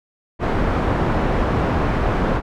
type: low-pass noise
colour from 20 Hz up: pink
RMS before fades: -19 dBFS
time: 0.39-2.42 s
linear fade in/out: 50 ms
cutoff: 1300 Hz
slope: 12 dB/octave
effects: none